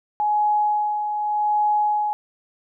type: tone with tremolo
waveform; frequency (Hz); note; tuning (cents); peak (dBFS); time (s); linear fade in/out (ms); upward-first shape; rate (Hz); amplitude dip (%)
sine; 840; G#5; +19; -16; 0.2-2.13; 0; sine; 0.84; 50
effects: none